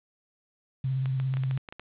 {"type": "tone with vibrato", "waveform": "sine", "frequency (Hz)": 132, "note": "C3", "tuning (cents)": 16, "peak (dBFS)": -25, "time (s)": [0.84, 1.58], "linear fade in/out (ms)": 5, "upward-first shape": "sine", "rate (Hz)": 17, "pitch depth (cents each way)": 34}
{"type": "clicks", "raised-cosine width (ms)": 0.3, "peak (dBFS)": -24, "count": 10, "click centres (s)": [1.058, 1.2, 1.339, 1.37, 1.436, 1.511, 1.575, 1.688, 1.725, 1.796]}
{"effects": ["resampled to 8000 Hz", "9-bit"]}